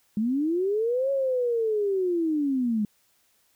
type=linear two-way sweep; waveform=sine; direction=up then down; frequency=203.8 to 554.4 to 203.8 Hz; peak=-22 dBFS; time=0.17-2.85 s; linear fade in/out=2 ms; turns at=1.11 s; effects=white hiss -66 dBFS RMS until 3.55 s